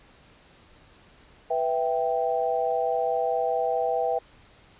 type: chord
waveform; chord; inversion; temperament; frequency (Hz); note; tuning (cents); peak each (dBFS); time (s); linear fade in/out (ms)
sine; E minor; second; equal; 493.9 / 659.3 / 784; B4 / E5 / G5; 0 / 0 / 0; -27; 1.5-4.19; 10
effects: pink hiss -55 dBFS RMS until 4.79 s + resampled to 8000 Hz